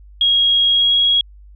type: tone with pitch glide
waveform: sine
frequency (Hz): 3286 to 3309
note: G#7 to G#7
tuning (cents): -19 to -7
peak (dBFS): -11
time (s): 0.21-1.21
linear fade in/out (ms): 2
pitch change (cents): +12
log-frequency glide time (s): 0.71-0.96
effects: added 50 Hz sine -39 dBFS peak until 1.55 s